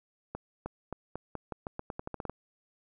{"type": "accelerating click train", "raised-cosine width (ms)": 1, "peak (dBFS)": -22, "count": 15, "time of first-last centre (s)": [0.35, 2.296], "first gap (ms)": 310, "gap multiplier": 0.86, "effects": []}